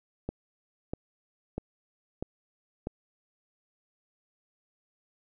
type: click train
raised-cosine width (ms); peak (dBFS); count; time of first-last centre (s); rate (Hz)
2; -19; 5; 0.29-2.871; 1.55
effects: none